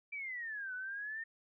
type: exponential two-way sweep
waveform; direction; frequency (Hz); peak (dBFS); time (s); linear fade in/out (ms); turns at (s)
sine; down then up; 2349 to 1480 to 1829; -39; 0.12-1.24; 10; 0.74
effects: none